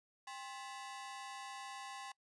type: ring-modulated tone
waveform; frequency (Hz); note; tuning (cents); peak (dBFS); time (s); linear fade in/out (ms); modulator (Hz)
sawtooth; 927; A#5; -10; -39; 0.27-2.12; 5; 131
effects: noise-tail reverb RT60 0.1 s tail -24 dB re dry + resampled to 22050 Hz